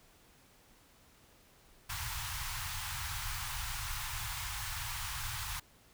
pink band-stop noise, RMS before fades -39 dBFS, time 1.89-5.6 s, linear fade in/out 10 ms, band 130 to 840 Hz, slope 48 dB/octave, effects pink hiss -63 dBFS RMS until 5.93 s

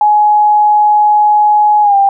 sine tone with pitch glide, 840 to 792.9 Hz, G#5 to G5, +19 to +20 cents, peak -5 dBFS, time 0.01-2.09 s, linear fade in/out 2 ms, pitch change -99 cents, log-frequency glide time 1.82-1.96 s, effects none

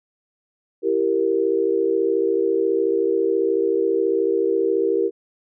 sine chord, E diminished, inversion none, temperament equal with one note detuned, 333.5 / 392 / 466.2 Hz, E4 / G4 / Bb4, +20 / 0 / 0 cents, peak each -24 / -20 / -21 dBFS, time 0.82-5.11 s, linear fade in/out 50 ms, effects none

